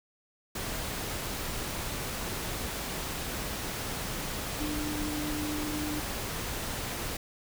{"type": "tone in noise", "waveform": "sine", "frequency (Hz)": 300, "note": "D4", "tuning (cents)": 37, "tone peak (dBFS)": -33, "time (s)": [4.6, 6], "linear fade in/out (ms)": 5, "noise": "pink", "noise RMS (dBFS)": -35, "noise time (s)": [0.55, 7.17], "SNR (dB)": -1, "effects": []}